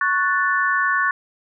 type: chord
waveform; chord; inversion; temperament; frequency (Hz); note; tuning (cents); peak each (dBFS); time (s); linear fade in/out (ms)
sine; F# minor; second; equal; 1108.7 / 1480 / 1760; C#6 / F#6 / A6; 0 / 0 / 0; -21; 0.01-1.11; 2
effects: none